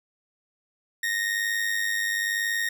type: tone with amplitude modulation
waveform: 40% pulse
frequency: 1857 Hz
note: A#6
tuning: 7 cents flat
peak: -21 dBFS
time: 1.03-2.69 s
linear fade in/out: 5 ms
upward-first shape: sine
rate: 101 Hz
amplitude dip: 55%
effects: 10-bit